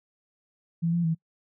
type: tone with pitch steps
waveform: sine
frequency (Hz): 167.4 / 171.6 / 162.7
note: E3 / F3 / E3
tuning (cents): +27 / -30 / -22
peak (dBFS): -22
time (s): 0.82-1.15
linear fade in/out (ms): 20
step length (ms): 110
effects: noise-tail reverb RT60 0.1 s tail -25 dB re dry